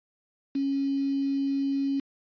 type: tone with quantisation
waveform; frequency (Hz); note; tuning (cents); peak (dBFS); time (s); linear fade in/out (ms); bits
sine; 275.6; C#4; -10; -24; 0.55-2; 5; 7
effects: resampled to 11025 Hz